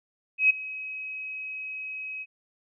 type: tone with ADSR envelope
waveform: sine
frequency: 2545 Hz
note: D#7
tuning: 39 cents sharp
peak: -14 dBFS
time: 0.38-2.26 s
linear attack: 120 ms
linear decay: 11 ms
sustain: -19 dB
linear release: 43 ms
effects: none